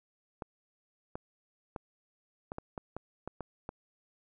clicks, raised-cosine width 1 ms, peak -24 dBFS, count 10, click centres 0.422 / 1.155 / 1.762 / 2.519 / 2.584 / 2.778 / 2.966 / 3.276 / 3.407 / 3.691 s, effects none

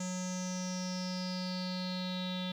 square tone with low-pass filter sweep, 183.2 Hz, F#3, 17 cents flat, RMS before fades -37 dBFS, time 0-2.52 s, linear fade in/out 5 ms, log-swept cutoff 6900 to 3600 Hz, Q 9.1, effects 11-bit

